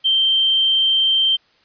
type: tone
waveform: sine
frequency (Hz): 3136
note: G7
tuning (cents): 0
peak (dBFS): -13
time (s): 0.04-1.37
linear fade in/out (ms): 20
effects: white hiss -57 dBFS RMS until 1.64 s + resampled to 11025 Hz